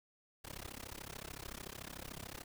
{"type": "noise with amplitude modulation", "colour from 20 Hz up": "pink", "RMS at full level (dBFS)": -44, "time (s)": [0.44, 2.44], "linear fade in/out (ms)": 10, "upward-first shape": "sine", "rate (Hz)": 33.6, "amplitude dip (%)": 100, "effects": []}